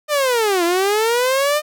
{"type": "linear two-way sweep", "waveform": "sawtooth", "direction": "down then up", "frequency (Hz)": [611, 334.9, 611], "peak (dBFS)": -11, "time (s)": [0.08, 1.62], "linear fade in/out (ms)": 50, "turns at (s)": 0.64, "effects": []}